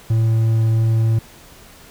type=tone; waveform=triangle; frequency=112.3 Hz; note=A2; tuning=36 cents sharp; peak=-11 dBFS; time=0.1-1.19 s; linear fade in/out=5 ms; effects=pink hiss -44 dBFS RMS until 1.9 s